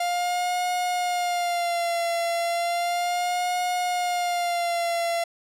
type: tone with vibrato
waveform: 45% pulse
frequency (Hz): 700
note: F5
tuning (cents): +4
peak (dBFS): -23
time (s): 0-5.24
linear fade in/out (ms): 5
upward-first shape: sine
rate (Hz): 0.34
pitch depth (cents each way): 48
effects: low-pass 12000 Hz 12 dB/octave